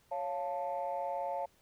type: chord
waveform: sine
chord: Db augmented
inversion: none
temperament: equal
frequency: 554.4 / 698.5 / 880 Hz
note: Db5 / F5 / A5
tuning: 0 / 0 / 0 cents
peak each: -37 / -37 / -37 dBFS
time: 0.11-1.46 s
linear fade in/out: 10 ms
effects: tanh soft clip ceiling -27 dBFS + pink hiss -68 dBFS RMS until 1.61 s